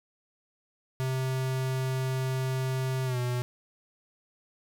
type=tone with pitch glide; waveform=square; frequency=130.81 to 123.47 Hz; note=C3 to B2; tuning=0 to 0 cents; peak=-28 dBFS; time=1-3.42 s; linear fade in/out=0 ms; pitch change=-100 cents; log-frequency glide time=3.05-3.18 s; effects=none